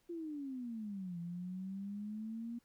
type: exponential two-way sweep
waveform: sine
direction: down then up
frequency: 349.2 to 169.4 to 238.1 Hz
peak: -40 dBFS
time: 0.09-2.59 s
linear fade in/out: 10 ms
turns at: 1.19 s
effects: pink hiss -75 dBFS RMS until 2.64 s